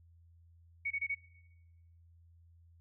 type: tone bursts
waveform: sine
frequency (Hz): 2232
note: C#7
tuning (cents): +11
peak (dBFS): -32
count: 4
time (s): 0.85-1.15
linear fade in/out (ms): 10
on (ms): 57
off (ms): 24
effects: noise-tail reverb RT60 1.0 s tail -19 dB re dry + added 84 Hz sine -59 dBFS peak until 2.8 s